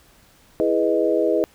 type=chord; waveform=sine; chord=E major seventh; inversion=none; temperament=equal; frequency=329.6 / 415.3 / 493.9 / 622.3 Hz; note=E4 / G#4 / B4 / D#5; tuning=0 / 0 / 0 / 0 cents; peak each=-22 dBFS; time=0.6-1.44 s; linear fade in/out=0 ms; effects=pink hiss -54 dBFS RMS until 1.54 s